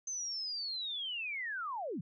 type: linear sweep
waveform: sine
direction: down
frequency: 6272 to 131.1 Hz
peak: -36 dBFS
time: 0.07-2.01 s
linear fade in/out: 5 ms
effects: none